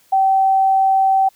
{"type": "tone", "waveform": "sine", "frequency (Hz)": 771, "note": "G5", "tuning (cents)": -29, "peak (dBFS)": -11, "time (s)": [0.12, 1.29], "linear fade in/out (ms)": 10, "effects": ["white hiss -55 dBFS RMS until 1.35 s"]}